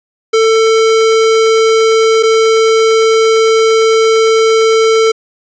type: tone pair in turn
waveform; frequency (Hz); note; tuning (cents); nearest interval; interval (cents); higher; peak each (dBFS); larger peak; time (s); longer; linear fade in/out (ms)
square; 445.6 / 445.6; A4 / A4; +22 / +22; unison; 0; neither; -7; neither; 0.33-2.23 / 2.23-5.12; second; 10
effects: resampled to 16000 Hz + 8-bit